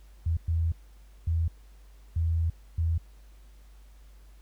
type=tone bursts at uneven times; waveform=sine; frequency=82.41 Hz; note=E2; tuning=in tune; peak=-23 dBFS; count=5; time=0.26-0.37 / 0.48-0.72 / 1.27-1.48 / 2.16-2.5 / 2.78-2.98 s; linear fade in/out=5 ms; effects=added 50 Hz sine -49 dBFS peak until 4.41 s + pink hiss -64 dBFS RMS until 4.41 s